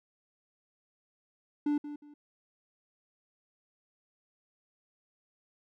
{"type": "tone with echo", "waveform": "triangle", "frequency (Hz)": 293.7, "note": "D4", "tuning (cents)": 0, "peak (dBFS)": -24, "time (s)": [1.66, 1.78], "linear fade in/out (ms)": 5, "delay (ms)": 180, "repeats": 2, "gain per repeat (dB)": -12, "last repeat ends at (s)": 2.14, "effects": []}